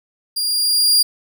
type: tone with level ramp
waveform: sawtooth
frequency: 4809 Hz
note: D8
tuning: 40 cents sharp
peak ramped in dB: -16 to -7 dBFS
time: 0.36-1.03 s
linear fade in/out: 10 ms
effects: none